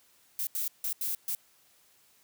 violet noise bursts at uneven times, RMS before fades -32 dBFS, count 5, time 0.39-0.47 / 0.55-0.68 / 0.84-0.93 / 1.01-1.15 / 1.28-1.35 s, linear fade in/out 2 ms, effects white hiss -64 dBFS RMS until 2.23 s + high-pass 60 Hz 12 dB/octave

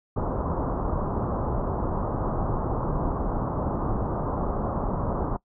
pink low-pass noise, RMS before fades -27 dBFS, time 0.16-5.37 s, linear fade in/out 10 ms, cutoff 1200 Hz, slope 48 dB/octave, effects noise-tail reverb RT60 0.1 s tail -22 dB re dry

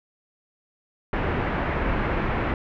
pink low-pass noise, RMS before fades -25 dBFS, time 1.13-2.54 s, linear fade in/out 2 ms, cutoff 2200 Hz, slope 24 dB/octave, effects none

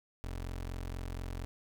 25% pulse tone, 44.19 Hz, F1, 21 cents sharp, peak -34 dBFS, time 0.24-1.45 s, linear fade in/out 0 ms, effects none

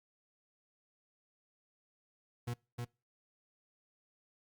40% pulse tone with echo, 120 Hz, B2, 49 cents flat, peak -35 dBFS, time 2.47-2.54 s, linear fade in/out 10 ms, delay 310 ms, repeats 1, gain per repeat -2 dB, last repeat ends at 2.85 s, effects noise-tail reverb RT60 0.3 s tail -25 dB re dry + Opus 48 kbps

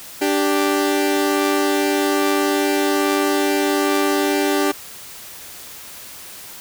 sawtooth tone pair together, 293.7 / 392 Hz, D4 / G4, 0 / 0 cents, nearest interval perfect fourth, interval 500 cents, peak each -15 dBFS, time 0.21-4.72 s, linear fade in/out 10 ms, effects white hiss -37 dBFS RMS until 6.6 s

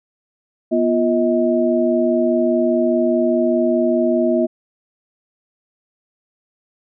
sine tone cluster, 243.3 / 348.2 / 635 Hz, B3 / F4 / D#5, -26 / -5 / +35 cents, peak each -18 dBFS, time 0.71-4.47 s, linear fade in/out 20 ms, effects none

